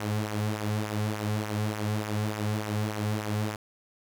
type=tone with flanger; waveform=sawtooth; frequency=106.1 Hz; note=G#2; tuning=38 cents sharp; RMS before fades=-30 dBFS; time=0-3.56 s; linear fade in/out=5 ms; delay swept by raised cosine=0.22 to 3.32 ms; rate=3.4 Hz; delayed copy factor=-0.6; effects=none